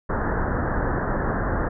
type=low-pass noise; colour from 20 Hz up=pink; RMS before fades=-24 dBFS; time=0.09-1.69 s; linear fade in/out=10 ms; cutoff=1800 Hz; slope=96 dB/octave; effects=none